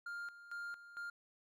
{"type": "tone with tremolo", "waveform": "triangle", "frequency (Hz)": 1403, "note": "F6", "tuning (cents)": 8, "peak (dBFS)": -40, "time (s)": [0.06, 1.1], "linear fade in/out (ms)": 5, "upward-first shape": "square", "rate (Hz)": 2.2, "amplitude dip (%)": 75, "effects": []}